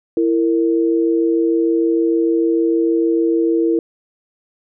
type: tone pair together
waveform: sine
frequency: 332.9 / 459.5 Hz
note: E4 / A#4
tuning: +17 / -25 cents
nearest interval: tritone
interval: 558 cents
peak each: -14 / -18 dBFS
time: 0.17-3.79 s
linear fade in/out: 2 ms
effects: none